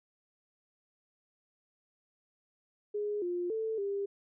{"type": "tone with pitch steps", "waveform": "sine", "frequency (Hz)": [415.6, 352.7, 442.6, 399.4], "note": ["G#4", "F4", "A4", "G4"], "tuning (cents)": [1, 17, 10, 32], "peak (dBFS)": -31, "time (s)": [2.94, 4.06], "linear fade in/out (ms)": 10, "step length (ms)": 280, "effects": []}